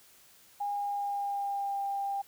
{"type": "tone with pitch glide", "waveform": "sine", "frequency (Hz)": [814, 795.9], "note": ["G#5", "G5"], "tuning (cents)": [-35, 26], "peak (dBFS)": -30, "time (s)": [0.6, 2.22], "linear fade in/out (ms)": 10, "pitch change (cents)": -39, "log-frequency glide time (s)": [0.71, 1.81], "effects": ["white hiss -59 dBFS RMS until 2.27 s"]}